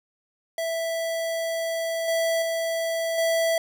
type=tone with level steps; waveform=square; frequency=659.3 Hz; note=E5; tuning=in tune; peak=-26 / -22 / -25 / -21 dBFS; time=0.58-3.58 s; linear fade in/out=2 ms; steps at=2.08 / 2.42 / 3.18 s; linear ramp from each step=2 ms; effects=none